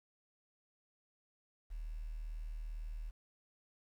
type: tone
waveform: sine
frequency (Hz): 38.89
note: D#1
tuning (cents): 0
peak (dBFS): -39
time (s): 1.7-3.11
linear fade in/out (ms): 20
effects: tanh soft clip ceiling -36 dBFS + 11-bit